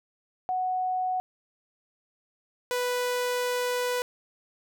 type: tone pair in turn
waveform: sine / sawtooth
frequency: 740 / 493.9 Hz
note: F#5 / B4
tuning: 0 / 0 cents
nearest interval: perfect fifth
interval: 700 cents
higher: first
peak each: -25 / -22 dBFS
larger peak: second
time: 0.49-1.2 / 2.71-4.02 s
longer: second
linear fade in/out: 0 ms
effects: none